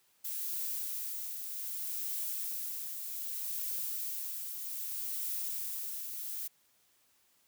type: noise with tremolo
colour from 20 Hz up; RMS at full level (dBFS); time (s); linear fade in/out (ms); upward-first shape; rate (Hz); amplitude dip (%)
violet; -36; 0.24-6.48; 10; triangle; 0.64; 45
effects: white hiss -70 dBFS RMS until 7.47 s + high-pass 60 Hz 12 dB/octave